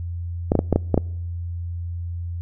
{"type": "clicks", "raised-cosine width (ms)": 2, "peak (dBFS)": -3, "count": 7, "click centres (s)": [0.519, 0.553, 0.591, 0.727, 0.76, 0.943, 0.977], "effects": ["noise-tail reverb RT60 0.9 s tail -26 dB re dry", "added 86 Hz sine -26 dBFS peak until 2.41 s"]}